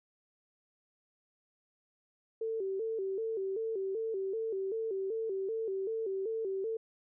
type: tone with vibrato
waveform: sine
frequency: 415.3 Hz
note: G#4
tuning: in tune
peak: -32 dBFS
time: 2.41-6.77 s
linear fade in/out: 5 ms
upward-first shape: square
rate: 2.6 Hz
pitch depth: 130 cents each way
effects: none